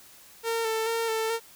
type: tone with vibrato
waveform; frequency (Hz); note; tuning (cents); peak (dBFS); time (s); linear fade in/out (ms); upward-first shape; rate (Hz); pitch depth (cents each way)
sawtooth; 451; A4; +43; -22; 0.43-1.4; 50; square; 2.3; 25
effects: white hiss -52 dBFS RMS until 1.55 s